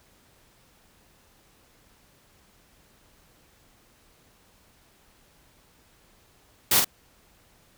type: noise with echo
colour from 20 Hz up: white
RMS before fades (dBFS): -20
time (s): 6.71-6.8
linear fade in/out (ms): 5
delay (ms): 46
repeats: 1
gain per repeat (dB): -4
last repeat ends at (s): 6.846
effects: pink hiss -60 dBFS RMS until 7.77 s